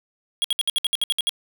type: tone bursts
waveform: square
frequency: 3303 Hz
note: G#7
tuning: 10 cents flat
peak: -19 dBFS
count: 11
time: 0.42-1.293 s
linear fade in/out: 0 ms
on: 23 ms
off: 62 ms
effects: none